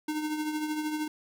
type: tone with tremolo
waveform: square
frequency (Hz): 305.7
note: D#4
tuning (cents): -30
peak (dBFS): -28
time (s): 0.08-1.08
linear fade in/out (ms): 5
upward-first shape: triangle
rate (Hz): 13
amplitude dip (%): 55
effects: none